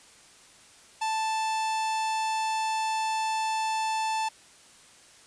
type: tone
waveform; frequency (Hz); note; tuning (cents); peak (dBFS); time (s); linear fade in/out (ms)
45% pulse; 880; A5; 0; -26; 1.01-4.29; 10
effects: white hiss -54 dBFS RMS until 5.26 s + resampled to 22050 Hz